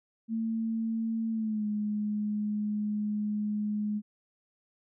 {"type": "tone with pitch glide", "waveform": "sine", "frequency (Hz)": [224.9, 209.8], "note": ["A3", "G#3"], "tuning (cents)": [38, 18], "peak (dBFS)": -28, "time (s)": [0.28, 4.02], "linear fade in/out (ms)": 50, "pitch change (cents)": -120, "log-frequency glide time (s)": [1.31, 1.66], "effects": []}